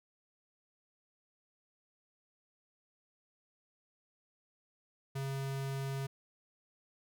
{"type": "tone", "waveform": "square", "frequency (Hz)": 136.2, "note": "C#3", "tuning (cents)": -30, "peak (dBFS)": -36, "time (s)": [5.15, 6.07], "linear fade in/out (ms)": 10, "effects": []}